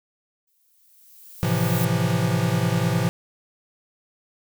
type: noise with exponential growth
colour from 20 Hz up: violet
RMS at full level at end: -29 dBFS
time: 0.47-1.85 s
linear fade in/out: 5 ms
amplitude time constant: 300 ms
type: chord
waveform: square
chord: F major seventh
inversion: first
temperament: equal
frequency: 110 / 130.81 / 164.81 / 174.61 Hz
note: A2 / C3 / E3 / F3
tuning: 0 / 0 / 0 / 0 cents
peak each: -26 dBFS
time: 1.43-3.09 s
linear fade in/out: 0 ms
effects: none